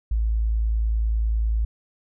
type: tone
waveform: sine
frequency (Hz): 55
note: A1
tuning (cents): 0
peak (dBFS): -19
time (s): 0.11-1.65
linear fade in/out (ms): 5
effects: none